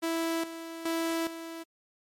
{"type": "tone with tremolo", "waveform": "sawtooth", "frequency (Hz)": 329.6, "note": "E4", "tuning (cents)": 0, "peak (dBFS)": -24, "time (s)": [0.02, 1.64], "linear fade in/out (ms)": 20, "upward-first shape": "square", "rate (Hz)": 1.2, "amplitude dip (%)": 70, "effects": ["MP3 64 kbps"]}